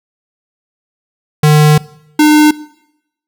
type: tone pair in turn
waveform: square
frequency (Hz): 151.2 / 302.4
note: D#3 / D#4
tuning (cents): -49 / -49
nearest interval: octave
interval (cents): 1200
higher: second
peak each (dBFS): -5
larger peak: neither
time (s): 1.43-1.78 / 2.19-2.51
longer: first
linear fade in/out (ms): 5
effects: noise-tail reverb RT60 0.8 s tail -20 dB re dry